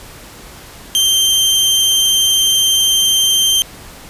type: tone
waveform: sawtooth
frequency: 3144 Hz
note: G7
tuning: 4 cents sharp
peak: -7 dBFS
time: 0.95-3.62 s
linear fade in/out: 0 ms
effects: pink hiss -36 dBFS RMS until 4.09 s + resampled to 32000 Hz

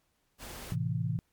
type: noise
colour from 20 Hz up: pink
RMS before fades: -44 dBFS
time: 0.38-0.76 s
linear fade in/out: 50 ms
type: chord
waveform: sine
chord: A minor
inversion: none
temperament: equal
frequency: 110 / 130.81 / 164.81 Hz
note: A2 / C3 / E3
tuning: 0 / 0 / 0 cents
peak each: -33 dBFS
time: 0.72-1.19 s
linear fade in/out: 0 ms
effects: pink hiss -75 dBFS RMS until 1.32 s + MP3 96 kbps

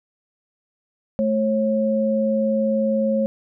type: tone pair together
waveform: sine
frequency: 217.4 / 544 Hz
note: A3 / C#5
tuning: -21 / -33 cents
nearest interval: octave + major third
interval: 1588 cents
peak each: -20 dBFS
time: 1.19-3.26 s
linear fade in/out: 0 ms
effects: none

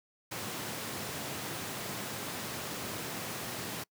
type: high-pass noise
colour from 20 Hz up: pink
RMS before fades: -39 dBFS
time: 0.31-3.84 s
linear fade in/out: 10 ms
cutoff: 110 Hz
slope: 24 dB/octave
effects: noise-tail reverb RT60 0.1 s tail -25 dB re dry

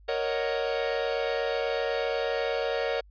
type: chord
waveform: 45% pulse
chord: D# minor seventh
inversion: second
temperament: equal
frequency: 466.2 / 554.4 / 622.3 / 740 Hz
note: A#4 / C#5 / D#5 / F#5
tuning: 0 / 0 / 0 / 0 cents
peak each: -30 / -31 / -34 / -36 dBFS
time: 0.08-3.01 s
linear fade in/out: 10 ms
effects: added 50 Hz sine -51 dBFS peak until 3.1 s + resampled to 11025 Hz

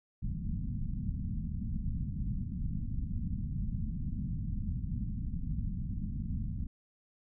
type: low-pass noise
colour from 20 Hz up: pink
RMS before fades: -35 dBFS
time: 0.22-6.67 s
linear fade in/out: 5 ms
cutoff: 230 Hz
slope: 48 dB/octave
effects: none

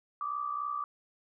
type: tone pair together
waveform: sine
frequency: 1163.5 / 1227 Hz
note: D6 / D#6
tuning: -17 / -25 cents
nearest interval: minor second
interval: 92 cents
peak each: -33 / -38 dBFS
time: 0.21-0.84 s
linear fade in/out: 2 ms
effects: none

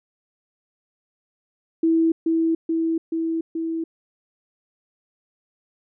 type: tone with echo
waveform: sine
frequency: 326.9 Hz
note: E4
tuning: 14 cents flat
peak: -15 dBFS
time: 1.83-2.12 s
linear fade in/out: 5 ms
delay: 430 ms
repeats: 4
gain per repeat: -2 dB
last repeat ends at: 3.84 s
effects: none

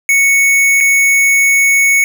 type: tone with dropouts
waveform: square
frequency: 2217 Hz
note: C#7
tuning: in tune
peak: -8 dBFS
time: 0.09-2.04 s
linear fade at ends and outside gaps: 1 ms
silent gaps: 0.804-0.808 s
effects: none

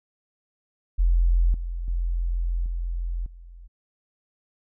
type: tone with level steps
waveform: sine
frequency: 43 Hz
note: F1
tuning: 26 cents flat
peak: -16 / -27 / -22 / -25 / -41 dBFS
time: 0.98-3.68 s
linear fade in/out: 20 ms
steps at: 1.54 / 1.88 / 2.66 / 3.26 s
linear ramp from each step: 2 ms
effects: none

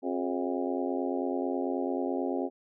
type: harmonic tone with a mistuned harmonic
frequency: 89.2 Hz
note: F2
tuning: 37 cents sharp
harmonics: 3 / 4 / 5 / 6 / 7 / 8 / 9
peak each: -32 / -34 / -36 / -38 / -39 / -40 / -41 dBFS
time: 0.02-2.5 s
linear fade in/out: 50 ms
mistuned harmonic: 5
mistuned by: -100 cents
effects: none

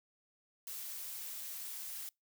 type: noise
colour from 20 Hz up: blue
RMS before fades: -44 dBFS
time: 0.67-2.09 s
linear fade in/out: 2 ms
effects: noise-tail reverb RT60 0.2 s tail -26 dB re dry

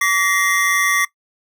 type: tone cluster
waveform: square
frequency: 1148 / 1890 / 2072 Hz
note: D6 / A#6 / C7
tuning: -40 / +23 / -17 cents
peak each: -20 dBFS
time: 0.01-1.05 s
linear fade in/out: 5 ms
effects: noise-tail reverb RT60 0.1 s tail -19 dB re dry

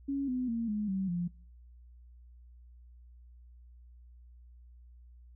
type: tone with pitch steps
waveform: sine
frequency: 277.2 / 252.7 / 230.4 / 210.1 / 191.53 / 174.63 Hz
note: C#4 / B3 / A#3 / G#3 / G3 / F3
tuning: 0 / +40 / -20 / +20 / -40 / 0 cents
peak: -30 dBFS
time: 0.08-1.28 s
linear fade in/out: 10 ms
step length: 200 ms
effects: noise-tail reverb RT60 0.6 s tail -26 dB re dry + added 60 Hz sine -52 dBFS peak until 5.35 s

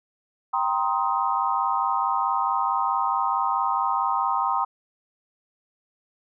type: chord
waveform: sine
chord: C minor seventh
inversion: second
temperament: just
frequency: 784.9 / 941.9 / 1046.5 / 1255.8 Hz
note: G5 / Bb5 / C6 / Eb6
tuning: +2 / +18 / 0 / +16 cents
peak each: -27 / -26 / -26 / -27 dBFS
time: 0.53-4.65 s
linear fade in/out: 10 ms
effects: none

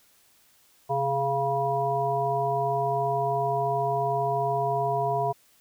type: harmonic tone with a mistuned harmonic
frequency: 138.59 Hz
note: C#3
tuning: in tune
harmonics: 1 / 3 / 5 / 7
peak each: -32 / -30 / -26 / -29 dBFS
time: 0.89-5.33 s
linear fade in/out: 20 ms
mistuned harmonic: 1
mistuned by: -63 cents
effects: white hiss -61 dBFS RMS until 5.6 s

